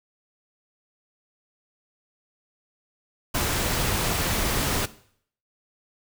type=noise; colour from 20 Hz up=pink; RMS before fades=-25 dBFS; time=3.34-4.86 s; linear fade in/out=10 ms; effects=noise-tail reverb RT60 0.6 s tail -17 dB re dry